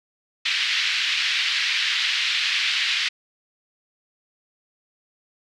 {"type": "band-pass noise", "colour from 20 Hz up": "pink", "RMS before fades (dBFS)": -23, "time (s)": [0.45, 3.09], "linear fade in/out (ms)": 10, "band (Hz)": [2000, 4300], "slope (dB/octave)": 24, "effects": []}